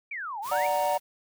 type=exponential two-way sweep; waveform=sine; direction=down then up; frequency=2412 to 778 to 2412 Hz; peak=-32 dBFS; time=0.11-0.67 s; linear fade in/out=5 ms; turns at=0.4 s
type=noise; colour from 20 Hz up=white; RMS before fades=-41 dBFS; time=0.42-1 s; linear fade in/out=50 ms
type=chord; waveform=triangle; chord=D augmented; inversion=none; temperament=equal; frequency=587.3 / 740 / 932.3 Hz; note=D5 / F#5 / A#5; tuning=0 / 0 / 0 cents; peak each=-26 dBFS; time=0.51-0.98 s; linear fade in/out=10 ms
effects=none